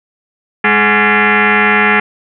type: tone with frequency modulation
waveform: sine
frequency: 207.7 Hz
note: G#3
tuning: in tune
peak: -7 dBFS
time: 0.64-2 s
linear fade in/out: 5 ms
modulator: 315 Hz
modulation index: 7.1
effects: none

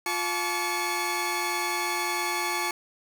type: tone cluster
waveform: sawtooth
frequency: 352.3 / 860 / 1143 / 2200 Hz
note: F4 / A5 / D6 / C#7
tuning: +15 / -40 / -47 / -14 cents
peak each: -30 / -27 / -29 / -28 dBFS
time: 0.06-2.71 s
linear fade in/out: 2 ms
effects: none

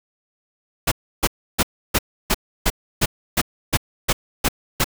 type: noise bursts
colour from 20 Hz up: pink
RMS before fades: -17 dBFS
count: 12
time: 0.87-4.844 s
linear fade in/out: 10 ms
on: 47 ms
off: 310 ms
effects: none

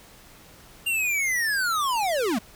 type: linear sweep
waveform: square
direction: down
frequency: 2812 to 194.1 Hz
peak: -23 dBFS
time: 0.86-2.39 s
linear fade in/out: 10 ms
effects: pink hiss -50 dBFS RMS until 2.55 s

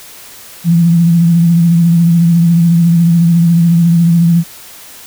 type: tone with vibrato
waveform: sine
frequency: 169.1 Hz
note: E3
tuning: 44 cents sharp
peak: -5 dBFS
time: 0.64-4.44 s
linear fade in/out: 50 ms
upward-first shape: triangle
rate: 14 Hz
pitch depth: 49 cents each way
effects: white hiss -34 dBFS RMS until 5.06 s

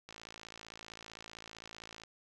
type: click train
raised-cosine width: 0.2 ms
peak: -30 dBFS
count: 109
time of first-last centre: 0.09-2.036 s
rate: 55.5 Hz
effects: none

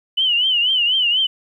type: tone with vibrato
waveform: sine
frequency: 2964 Hz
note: F#7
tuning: 2 cents sharp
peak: -14 dBFS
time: 0.17-1.27 s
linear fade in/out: 10 ms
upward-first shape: triangle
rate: 4.1 Hz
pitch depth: 130 cents each way
effects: 9-bit

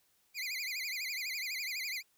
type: tone with vibrato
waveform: 25% pulse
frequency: 2232 Hz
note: C#7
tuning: 11 cents sharp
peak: -32 dBFS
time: 0.34-2.03 s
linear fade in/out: 50 ms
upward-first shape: sine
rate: 12 Hz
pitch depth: 180 cents each way
effects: white hiss -72 dBFS RMS until 2.17 s

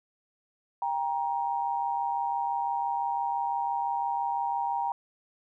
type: tone pair together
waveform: sine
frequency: 794.1 / 940 Hz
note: G5 / A#5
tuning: +22 / +14 cents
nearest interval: minor third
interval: 292 cents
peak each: -30 / -29 dBFS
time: 0.82-4.92 s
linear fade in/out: 2 ms
effects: none

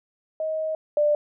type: tone pair in turn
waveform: sine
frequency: 630 / 593.1 Hz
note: D#5 / D5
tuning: +21 / +17 cents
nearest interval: minor second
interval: 104 cents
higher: first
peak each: -24 / -17 dBFS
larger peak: second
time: 0.4-0.75 / 0.97-1.15 s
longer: first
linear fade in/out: 2 ms
effects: none

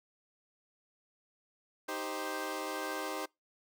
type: chord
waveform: 15% pulse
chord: C minor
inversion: first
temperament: equal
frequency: 311.1 / 392 / 523.3 Hz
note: Eb4 / G4 / C5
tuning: 0 / 0 / 0 cents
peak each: -34 dBFS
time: 1.88-3.26 s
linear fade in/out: 10 ms
effects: noise-tail reverb RT60 0.2 s tail -25 dB re dry

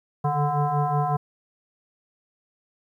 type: tone with frequency modulation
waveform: sine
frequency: 440.7 Hz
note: A4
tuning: 3 cents sharp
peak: -20 dBFS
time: 0.24-1.17 s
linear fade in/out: 10 ms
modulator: 292 Hz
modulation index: 2.1
effects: 10-bit

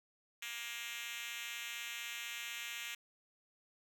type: tone with high-pass filter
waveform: 5% pulse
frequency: 235.8 Hz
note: A#3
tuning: 20 cents sharp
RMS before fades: -44 dBFS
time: 0.42-2.95 s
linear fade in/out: 5 ms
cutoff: 2500 Hz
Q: 1.4
effects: none

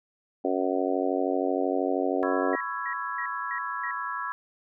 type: harmonic tone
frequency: 92.9 Hz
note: F#2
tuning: 7 cents sharp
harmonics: 3 / 4 / 5 / 6 / 7 / 8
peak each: -29 / -30 / -31 / -32 / -32 / -33 dBFS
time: 0.44-2.56 s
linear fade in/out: 10 ms
type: chord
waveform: sine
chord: C# minor seventh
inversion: third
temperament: just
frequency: 997.9 / 1108.7 / 1330.5 / 1663.1 Hz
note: B5 / C#6 / E6 / G#6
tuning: +18 / 0 / +16 / +2 cents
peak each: -35 dBFS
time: 2.23-4.32 s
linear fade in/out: 0 ms
type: tone bursts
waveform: sine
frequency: 1900 Hz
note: A#6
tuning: 33 cents sharp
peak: -32 dBFS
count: 5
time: 2.53-3.91 s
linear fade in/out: 2 ms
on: 76 ms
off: 250 ms
effects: none

